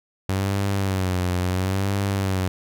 sawtooth tone with vibrato, 94.5 Hz, F#2, 37 cents sharp, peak -17 dBFS, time 0.29-2.48 s, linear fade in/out 0 ms, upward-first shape sine, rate 0.73 Hz, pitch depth 88 cents each way, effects none

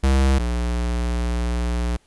square tone pair in turn, 66.8 / 59.52 Hz, C2 / A#1, +36 / +37 cents, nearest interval major second, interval 199 cents, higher first, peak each -15 / -21 dBFS, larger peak first, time 0.03-0.39 / 0.39-1.97 s, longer second, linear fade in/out 10 ms, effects pink hiss -60 dBFS RMS until 2.06 s + resampled to 24000 Hz

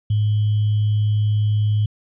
sine tone with sample-and-hold, 105.7 Hz, G#2, 31 cents sharp, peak -15 dBFS, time 0.1-1.86 s, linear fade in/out 5 ms, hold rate 3150 Hz, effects resampled to 8000 Hz

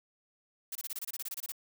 blue noise bursts, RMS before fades -38 dBFS, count 14, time 0.72-1.521 s, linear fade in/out 5 ms, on 34 ms, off 25 ms, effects none

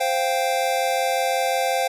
square chord, C suspended fourth, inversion none, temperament equal, 523.3 / 698.5 / 784 Hz, C5 / F5 / G5, 0 / 0 / 0 cents, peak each -25 dBFS, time 0-1.88 s, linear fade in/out 10 ms, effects resampled to 32000 Hz

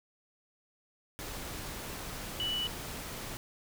sine tone in noise, 2960 Hz, F#7, in tune, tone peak -31 dBFS, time 2.4-2.67 s, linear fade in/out 0 ms, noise pink, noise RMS -41 dBFS, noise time 1.19-3.37 s, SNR +7 dB, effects none

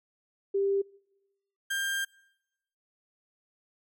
sine / 35% pulse tone pair in turn, 395.3 / 1594 Hz, G4 / G6, +15 / +28 cents, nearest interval 2 octaves, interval 2413 cents, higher second, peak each -24 / -27 dBFS, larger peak first, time 0.54-0.82 / 1.7-2.05 s, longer second, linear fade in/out 10 ms, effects noise-tail reverb RT60 1.0 s tail -26 dB re dry

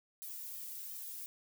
violet noise with flanger, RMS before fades -45 dBFS, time 0.22-1.26 s, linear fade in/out 0 ms, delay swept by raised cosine 1.6 to 2.12 ms, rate 2.8 Hz, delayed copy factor +0.95, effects none

